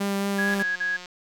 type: tone with vibrato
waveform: sawtooth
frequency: 198.7 Hz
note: G3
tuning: 24 cents sharp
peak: -20 dBFS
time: 0-0.63 s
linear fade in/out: 10 ms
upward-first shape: triangle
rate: 4.5 Hz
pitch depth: 12 cents each way
type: tone bursts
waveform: sine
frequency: 1661.2 Hz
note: G#6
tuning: in tune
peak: -23 dBFS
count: 3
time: 0.38-0.97 s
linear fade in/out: 10 ms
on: 170 ms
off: 40 ms
type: click train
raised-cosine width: 0.2 ms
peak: -23 dBFS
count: 105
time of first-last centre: 0.48-1.058 s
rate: 180 Hz
effects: none